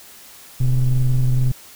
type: ring-modulated tone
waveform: triangle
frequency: 69.3 Hz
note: C#2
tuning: in tune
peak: -7 dBFS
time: 0.6-1.52 s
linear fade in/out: 10 ms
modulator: 58.4 Hz
effects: tanh soft clip ceiling -6 dBFS + white hiss -43 dBFS RMS until 1.75 s